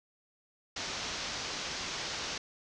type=low-pass noise; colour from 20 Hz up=white; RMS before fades=-38 dBFS; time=0.76-2.38 s; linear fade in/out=5 ms; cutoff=6300 Hz; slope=48 dB/octave; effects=none